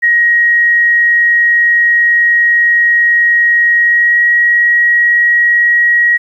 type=tone with pitch glide; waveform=sine; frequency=1889 to 1901 Hz; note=A#6 to A#6; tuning=+22 to +33 cents; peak=-6 dBFS; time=0.02-6.18 s; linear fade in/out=20 ms; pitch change=+11 cents; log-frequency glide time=3.77-4.22 s; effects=8-bit